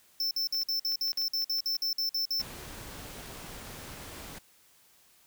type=tone bursts; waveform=square; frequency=5330 Hz; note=E8; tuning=18 cents sharp; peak=-28 dBFS; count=14; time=0.2-2.416 s; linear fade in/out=2 ms; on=110 ms; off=52 ms
type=clicks; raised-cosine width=0.2 ms; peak=-32 dBFS; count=11; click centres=0.546 / 0.617 / 0.921 / 1.081 / 1.131 / 1.176 / 1.217 / 1.421 / 1.585 / 1.752 / 2.653 s
type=noise; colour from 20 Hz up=pink; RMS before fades=-44 dBFS; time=2.39-4.39 s; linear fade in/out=10 ms
effects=white hiss -62 dBFS RMS until 5.26 s